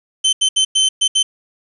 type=tone bursts at uneven times; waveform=sawtooth; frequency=3079 Hz; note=G7; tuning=32 cents flat; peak=-8 dBFS; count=6; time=0.24-0.33 / 0.41-0.49 / 0.56-0.65 / 0.75-0.89 / 1.01-1.08 / 1.15-1.23 s; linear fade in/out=10 ms; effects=resampled to 24000 Hz + 7-bit